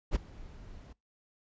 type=noise with ADSR envelope; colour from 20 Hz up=brown; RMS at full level=-26 dBFS; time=0.11-0.93 s; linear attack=45 ms; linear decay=13 ms; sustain=-22 dB; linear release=8 ms; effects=noise-tail reverb RT60 0.2 s tail -23 dB re dry + resampled to 16000 Hz